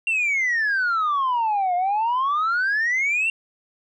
sine exponential two-way sweep, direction down then up, 2761 to 700 to 2761 Hz, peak -17 dBFS, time 0.07-3.3 s, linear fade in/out 2 ms, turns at 1.75 s, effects tanh soft clip ceiling -17 dBFS

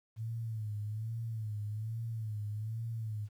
sine tone with vibrato, 109.5 Hz, A2, 8 cents flat, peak -35 dBFS, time 0.16-3.29 s, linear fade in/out 50 ms, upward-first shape sine, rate 1.2 Hz, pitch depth 83 cents each way, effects 11-bit

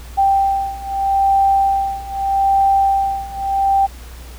sine beating tone pair, 784 / 784.8 Hz, G5 / G5, 0 / +2 cents, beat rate 0.8 Hz, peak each -17 / -15 dBFS, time 0.17-3.87 s, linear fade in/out 20 ms, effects added 60 Hz sine -32 dBFS peak until 4.38 s + pink hiss -41 dBFS RMS until 4.38 s

